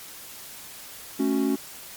triangle chord, F# minor, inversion first, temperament equal, 220 / 277.2 / 370 Hz, A3 / C#4 / F#4, 0 / 0 / 0 cents, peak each -25 / -21 / -26 dBFS, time 1.19-1.56 s, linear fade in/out 10 ms, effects white hiss -42 dBFS RMS until 1.96 s + MP3 96 kbps

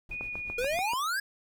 brown noise with tremolo, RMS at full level -45 dBFS, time 0.09-0.83 s, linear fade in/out 2 ms, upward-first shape sine, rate 8 Hz, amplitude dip 80%
sine tone with pitch glide, 2467 to 2449 Hz, D#7 to D#7, -15 to -28 cents, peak -34 dBFS, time 0.11-0.93 s, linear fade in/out 5 ms, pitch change -13 cents, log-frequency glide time 0.21-0.35 s
click train, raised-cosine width 1 ms, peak -26 dBFS, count 6, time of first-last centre 0.21-0.935 s, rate 6.9 Hz
square exponential sweep, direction up, 466.2 to 1689 Hz, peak -29 dBFS, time 0.58-1.2 s, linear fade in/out 5 ms
effects none

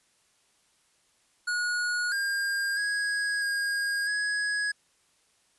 square tone with pitch steps, 1450 / 1609 / 1654 / 1629 / 1670 Hz, F#6 / G6 / G#6 / G#6 / G#6, -35 / +45 / -8 / -34 / +9 cents, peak -27 dBFS, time 1.47-4.72 s, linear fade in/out 10 ms, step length 650 ms, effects white hiss -67 dBFS RMS until 5.58 s + resampled to 24000 Hz

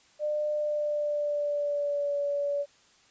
sine tone with pitch glide, 600 to 572.2 Hz, D5 to D5, +37 to -45 cents, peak -26 dBFS, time 0.19-2.66 s, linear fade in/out 50 ms, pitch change -82 cents, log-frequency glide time 0.51-2.17 s, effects white hiss -61 dBFS RMS until 3.1 s + resampled to 16000 Hz

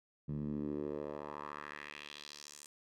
10% pulse tone with band-pass filter sweep, 73.6 Hz, D2, 4 cents sharp, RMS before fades -43 dBFS, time 0.28-2.67 s, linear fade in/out 10 ms, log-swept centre 150 to 8300 Hz, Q 2.2, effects none

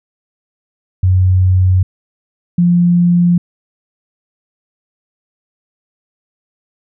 sine tone pair in turn, 92.5 / 174.62 Hz, F#2 / F3, 0 / 0 cents, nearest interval major seventh, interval 1100 cents, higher second, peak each -7 dBFS, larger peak neither, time 1.03-1.83 / 2.58-3.38 s, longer neither, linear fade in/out 5 ms, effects none

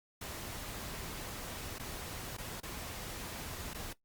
pink noise with dropouts, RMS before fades -43 dBFS, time 0.21-3.93 s, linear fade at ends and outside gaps 5 ms, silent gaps 1.785-1.795 / 2.369-2.382 / 2.603-2.631 / 3.735-3.745 s, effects noise-tail reverb RT60 0.1 s tail -17 dB re dry + Opus 48 kbps

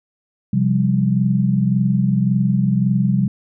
sine chord, C suspended fourth, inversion none, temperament just, 130.81 / 174.42 / 196.22 Hz, C3 / F3 / G3, 0 / -2 / +2 cents, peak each -18 / -20 / -17 dBFS, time 0.53-3.28 s, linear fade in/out 5 ms, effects none

